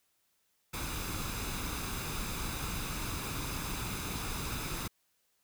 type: noise with comb filter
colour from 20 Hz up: pink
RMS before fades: -37 dBFS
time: 0.73-4.88 s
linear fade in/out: 10 ms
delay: 0.8 ms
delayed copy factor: +0.5
effects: white hiss -75 dBFS RMS until 5.43 s